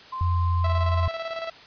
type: tone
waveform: sine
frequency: 1042 Hz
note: C6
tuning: 7 cents flat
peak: -29 dBFS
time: 0.12-1.08 s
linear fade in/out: 10 ms
type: tone with pitch glide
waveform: sine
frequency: 87 to 86.1 Hz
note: F2 to F2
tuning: -6 to -24 cents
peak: -20 dBFS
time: 0.21-1.08 s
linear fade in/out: 0 ms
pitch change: -18 cents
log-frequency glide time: 0.32-0.39 s
type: tone with tremolo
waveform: sawtooth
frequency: 659.3 Hz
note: E5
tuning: in tune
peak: -24 dBFS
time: 0.64-1.5 s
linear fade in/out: 5 ms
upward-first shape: square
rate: 18 Hz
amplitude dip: 50%
effects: white hiss -47 dBFS RMS until 1.66 s + resampled to 11025 Hz